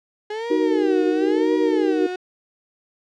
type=tone with vibrato; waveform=35% pulse; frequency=415.3 Hz; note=G#4; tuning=in tune; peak=-24 dBFS; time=0.3-2.16 s; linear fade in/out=5 ms; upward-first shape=sine; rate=0.99 Hz; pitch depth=240 cents each way
type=chord; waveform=sine; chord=D# minor; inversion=none; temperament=just; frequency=311.1 / 373.4 / 466.7 Hz; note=D#4 / F#4 / A#4; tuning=0 / +16 / +2 cents; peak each=-20 / -21 / -23 dBFS; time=0.5-2.07 s; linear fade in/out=10 ms
effects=low-pass 4000 Hz 12 dB/octave